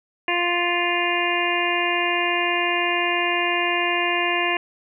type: harmonic tone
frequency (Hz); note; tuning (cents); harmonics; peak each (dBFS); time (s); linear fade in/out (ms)
349.2; F4; 0; 1 / 2 / 3 / 5 / 6 / 7 / 8; -27 / -27 / -27 / -27 / -27 / -27 / -27; 0.28-4.57; 2
effects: none